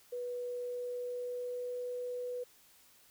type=tone with pitch glide; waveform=sine; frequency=490 to 493.4 Hz; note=B4 to B4; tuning=-14 to -2 cents; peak=-36 dBFS; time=0.12-2.44 s; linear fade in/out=10 ms; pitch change=+12 cents; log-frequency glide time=0.51-1.77 s; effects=white hiss -63 dBFS RMS until 3.1 s